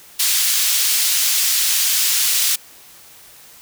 pink high-pass noise, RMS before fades -17 dBFS, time 0.19-2.56 s, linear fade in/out 10 ms, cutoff 3700 Hz, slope 12 dB/octave, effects white hiss -44 dBFS RMS until 3.61 s

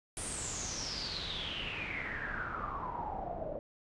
pink noise with low-pass filter sweep, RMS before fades -39 dBFS, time 0.17-3.59 s, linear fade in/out 0 ms, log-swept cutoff 9600 to 560 Hz, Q 9.4, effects resampled to 24000 Hz

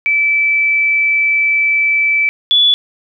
sine tone pair in turn, 2315 / 3433 Hz, D7 / A7, -25 / -43 cents, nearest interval perfect fifth, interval 682 cents, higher second, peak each -10 / -7 dBFS, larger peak second, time 0.06-2.29 / 2.51-2.74 s, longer first, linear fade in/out 0 ms, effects none

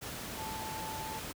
sine tone in noise, 877 Hz, A5, 6 cents flat, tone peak -40 dBFS, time 0.37-1.2 s, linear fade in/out 20 ms, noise pink, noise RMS -41 dBFS, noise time 0.01-1.33 s, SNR -2 dB, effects high-pass 60 Hz 12 dB/octave

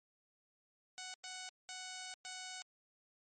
5% pulse tone bursts at uneven times, 742 Hz, F#5, 5 cents sharp, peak -33 dBFS, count 4, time 0.98-1.14 / 1.24-1.49 / 1.69-2.14 / 2.25-2.62 s, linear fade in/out 0 ms, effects MP3 32 kbps

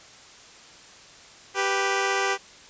10% pulse tone pair together, 392 / 493.9 Hz, G4 / B4, 0 / 0 cents, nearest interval major third, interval 400 cents, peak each -15 / -20 dBFS, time 1.54-2.38 s, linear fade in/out 50 ms, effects white hiss -48 dBFS RMS until 2.69 s + resampled to 16000 Hz

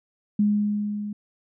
sine tone with level ramp, 207.7 Hz, G#3, in tune, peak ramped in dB -16 to -29 dBFS, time 0.39-1.13 s, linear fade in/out 5 ms, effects none

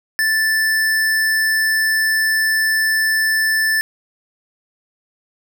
square tone, 1760 Hz, A6, in tune, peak -15 dBFS, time 0.19-3.81 s, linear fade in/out 0 ms, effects none

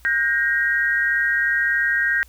sine tone cluster, 1456 / 1599 / 1877 Hz, F#6 / G6 / A#6, -28 / +34 / +11 cents, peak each -29 / -20 / -20 dBFS, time 0.05-2.23 s, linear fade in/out 0 ms, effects added 60 Hz sine -47 dBFS peak until 2.28 s + white hiss -55 dBFS RMS until 2.28 s

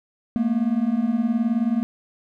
triangle beating tone pair, 218.5 / 237.5 Hz, A3 / A#3, -12 / +33 cents, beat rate 19 Hz, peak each -21 / -19 dBFS, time 0.36-1.83 s, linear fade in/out 0 ms, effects none

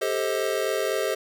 square chord, A half-diminished seventh, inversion third, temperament just, 396 / 440 / 528 / 633.6 Hz, G4 / A4 / C5 / Eb5, +18 / 0 / +16 / +31 cents, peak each -30 dBFS, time 0.01-1.15 s, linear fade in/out 10 ms, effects none

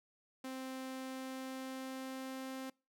sawtooth tone with pitch glide, 261.6 to 263.4 Hz, C4 to C4, 0 to +12 cents, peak -38 dBFS, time 0.44-2.7 s, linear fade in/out 5 ms, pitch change +12 cents, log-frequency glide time 0.88-2.54 s, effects noise-tail reverb RT60 0.3 s tail -25 dB re dry

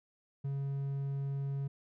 triangle tone, 138.59 Hz, C#3, in tune, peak -31 dBFS, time 0.44-1.68 s, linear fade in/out 10 ms, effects none

